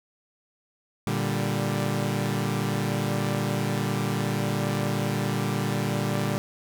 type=chord; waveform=sawtooth; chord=G minor; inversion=first; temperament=equal; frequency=116.54 / 146.83 / 196 Hz; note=Bb2 / D3 / G3; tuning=0 / 0 / 0 cents; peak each=-25 dBFS; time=1.07-6.38 s; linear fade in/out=0 ms; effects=none